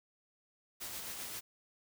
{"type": "noise with tremolo", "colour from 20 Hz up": "white", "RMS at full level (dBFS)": -42, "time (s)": [0.8, 1.41], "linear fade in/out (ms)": 20, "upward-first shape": "sine", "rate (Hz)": 7.6, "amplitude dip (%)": 30, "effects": []}